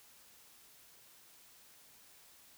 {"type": "silence", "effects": ["white hiss -61 dBFS RMS until 2.57 s"]}